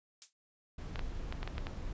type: noise with exponential decay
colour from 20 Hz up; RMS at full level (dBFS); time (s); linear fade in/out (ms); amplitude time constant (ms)
violet; -36; 0.22-0.33; 0; 23
type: noise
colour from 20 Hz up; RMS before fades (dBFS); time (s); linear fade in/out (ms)
brown; -40; 0.78-1.93; 5
type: clicks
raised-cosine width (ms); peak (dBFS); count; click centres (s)
0.3; -24; 7; 0.958 / 0.993 / 1.325 / 1.43 / 1.476 / 1.581 / 1.669
effects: resampled to 16000 Hz